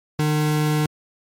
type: tone pair together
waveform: square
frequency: 151.54 / 304.3 Hz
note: D#3 / D#4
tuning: -45 / -38 cents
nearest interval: octave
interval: 1207 cents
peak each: -19 / -26 dBFS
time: 0.19-0.86 s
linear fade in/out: 2 ms
effects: MP3 64 kbps